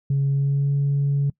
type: tone with pitch glide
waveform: sine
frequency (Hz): 138.59 to 141.01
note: C#3 to C#3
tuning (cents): 0 to +30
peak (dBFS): -16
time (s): 0.1-1.3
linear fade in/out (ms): 5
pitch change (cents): +30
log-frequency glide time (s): 0.29-0.73
effects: noise-tail reverb RT60 0.1 s tail -24 dB re dry + tanh soft clip ceiling -15 dBFS